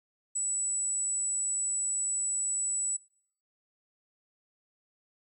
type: tone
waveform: sine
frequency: 7902 Hz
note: B8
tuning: in tune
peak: -28 dBFS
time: 0.35-2.97 s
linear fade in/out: 10 ms
effects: noise-tail reverb RT60 0.6 s tail -25 dB re dry

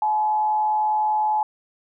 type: tone with frequency modulation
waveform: sine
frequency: 855 Hz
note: A5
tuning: 50 cents flat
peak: -18 dBFS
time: 0.02-1.43 s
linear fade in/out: 2 ms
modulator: 142 Hz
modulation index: 0.28
effects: none

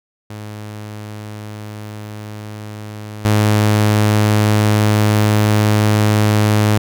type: tone with level steps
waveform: sawtooth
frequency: 105.9 Hz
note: G#2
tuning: 34 cents sharp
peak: -24 / -7 dBFS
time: 0.3-6.78 s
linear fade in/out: 5 ms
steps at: 3.25 s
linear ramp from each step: 2 ms
effects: none

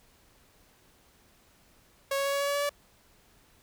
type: tone with pitch steps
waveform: sawtooth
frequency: 551 / 554.5 / 558 / 561.6 / 565.2 / 568.8 / 572.4 / 576.1 Hz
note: C#5 / C#5 / C#5 / C#5 / C#5 / C#5 / D5 / D5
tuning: -11 / 0 / +11 / +22 / +34 / +45 / -45 / -33 cents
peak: -23 dBFS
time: 2.11-2.694 s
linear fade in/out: 5 ms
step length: 73 ms
effects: pink hiss -62 dBFS RMS until 3.62 s

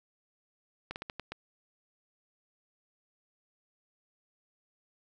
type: slowing click train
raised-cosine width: 0.3 ms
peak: -22 dBFS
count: 6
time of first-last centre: 0.91-1.32 s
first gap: 49 ms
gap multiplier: 1.26
effects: none

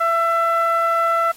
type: tone with low-pass filter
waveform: sawtooth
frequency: 669 Hz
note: E5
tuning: 25 cents sharp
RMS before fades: -18 dBFS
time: 0-1.32 s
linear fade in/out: 10 ms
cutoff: 1500 Hz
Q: 6.4
effects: white hiss -45 dBFS RMS until 1.36 s + AAC 48 kbps

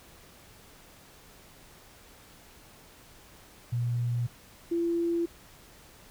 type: tone pair in turn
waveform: sine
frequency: 120 / 339.4 Hz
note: B2 / F4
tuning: -49 / -49 cents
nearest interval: octave + tritone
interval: 1800 cents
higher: second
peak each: -26 / -25 dBFS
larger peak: second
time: 3.72-4.27 / 4.71-5.26 s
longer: neither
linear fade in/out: 10 ms
effects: pink hiss -54 dBFS RMS until 6.1 s

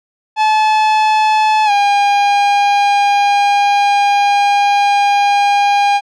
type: tone with pitch glide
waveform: 45% pulse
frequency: 863 to 809.9 Hz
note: A5 to G#5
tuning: -34 to -44 cents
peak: -9 dBFS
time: 0.36-6.01 s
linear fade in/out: 50 ms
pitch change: -110 cents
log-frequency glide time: 1.65-1.71 s
effects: low-pass 4000 Hz 12 dB/octave

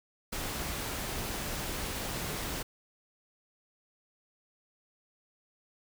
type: noise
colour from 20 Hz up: pink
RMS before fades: -36 dBFS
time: 0.32-2.63 s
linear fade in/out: 10 ms
effects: none

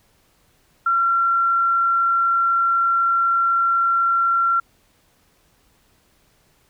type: tone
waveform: sine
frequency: 1366 Hz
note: F6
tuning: 39 cents flat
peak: -15 dBFS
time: 0.86-4.6 s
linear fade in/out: 5 ms
effects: pink hiss -60 dBFS RMS until 6.69 s

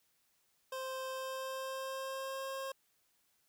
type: tone with pitch glide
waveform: 25% pulse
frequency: 523.3 to 536.8 Hz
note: C5 to C5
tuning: 0 to +44 cents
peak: -35 dBFS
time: 0.72-2.72 s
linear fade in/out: 5 ms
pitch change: +44 cents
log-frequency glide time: 1.1-2.46 s
effects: white hiss -75 dBFS RMS until 3.48 s

